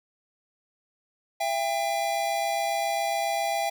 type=tone pair together; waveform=square; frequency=672.7 / 800 Hz; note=E5 / G5; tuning=+35 / +35 cents; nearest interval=minor third; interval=300 cents; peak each=-29 / -28 dBFS; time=1.4-3.7 s; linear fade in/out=10 ms; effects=none